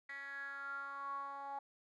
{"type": "tone with band-pass filter sweep", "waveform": "10% pulse", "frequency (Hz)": 278.3, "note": "C#4", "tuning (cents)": 7, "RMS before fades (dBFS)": -45, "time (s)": [0.09, 1.59], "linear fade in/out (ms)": 5, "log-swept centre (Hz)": [2000, 860], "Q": 8.8, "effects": []}